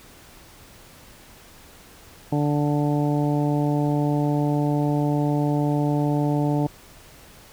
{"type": "harmonic tone", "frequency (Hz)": 146.7, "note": "D3", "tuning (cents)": -2, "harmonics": [1, 2, 3, 4, 5, 6], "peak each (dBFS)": [-22, -23, -31, -31, -32, -33], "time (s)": [2.32, 6.67], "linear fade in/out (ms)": 5, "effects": ["pink hiss -48 dBFS RMS until 7.52 s"]}